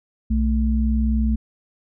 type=tone pair together; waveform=sine; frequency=61.85 / 220.6 Hz; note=B1 / A3; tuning=+3 / +5 cents; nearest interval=octave + minor seventh; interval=2202 cents; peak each=-18 / -21 dBFS; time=0.3-1.36 s; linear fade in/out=10 ms; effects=none